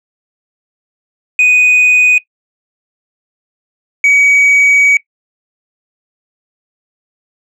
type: tone pair in turn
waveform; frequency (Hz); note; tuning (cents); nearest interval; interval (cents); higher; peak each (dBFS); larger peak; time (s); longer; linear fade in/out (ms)
sine; 2489 / 2264; D#7 / C#7; 0 / +36; major second; 164; first; -3; neither; 1.39-2.18 / 4.04-4.97; second; 2
effects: noise-tail reverb RT60 0.1 s tail -19 dB re dry + tanh soft clip ceiling -4 dBFS